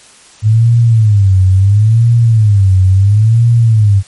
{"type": "tone with vibrato", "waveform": "sine", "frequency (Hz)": 105, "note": "G#2", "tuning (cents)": 19, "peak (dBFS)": -4, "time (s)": [0.42, 4.03], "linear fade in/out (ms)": 50, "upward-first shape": "sine", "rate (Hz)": 0.73, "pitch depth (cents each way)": 200, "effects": ["white hiss -40 dBFS RMS until 4.07 s", "MP3 48 kbps"]}